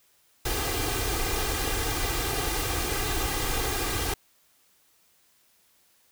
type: noise with comb filter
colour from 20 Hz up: pink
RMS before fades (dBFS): -28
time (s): 0.45-4.14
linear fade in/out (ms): 5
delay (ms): 2.5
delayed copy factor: +0.75
effects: white hiss -64 dBFS RMS until 6.11 s